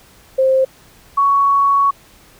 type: tone pair in turn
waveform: sine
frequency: 527 / 1116.7 Hz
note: C5 / C#6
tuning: +12 / +12 cents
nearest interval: octave + minor second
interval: 1300 cents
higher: second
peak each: -10 dBFS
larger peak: neither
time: 0.38-0.65 / 1.17-1.91 s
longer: second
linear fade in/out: 10 ms
effects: pink hiss -47 dBFS RMS until 2.39 s